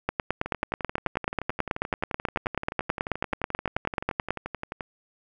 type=two click trains; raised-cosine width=0.5 ms; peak=-17 / -9 dBFS; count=51 / 40; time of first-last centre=0.46-4.808 / 0.09-4.306 s; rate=11.5 / 9.25 Hz; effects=none